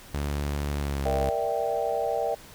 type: tone with pitch glide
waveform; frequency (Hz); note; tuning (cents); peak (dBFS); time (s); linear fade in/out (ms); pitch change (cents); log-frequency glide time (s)
sawtooth; 72.2 to 68.62; D2 to C#2; -29 to -17; -23; 0.14-1.3; 5; -88; 0.77-1.06
type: chord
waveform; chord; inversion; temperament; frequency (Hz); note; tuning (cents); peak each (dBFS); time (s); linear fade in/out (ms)
sine; E half-diminished seventh; second; equal; 466.2 / 587.3 / 659.3 / 784; Bb4 / D5 / E5 / G5; 0 / 0 / 0 / 0; -30; 1.05-2.35; 10
effects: pink hiss -48 dBFS RMS until 2.54 s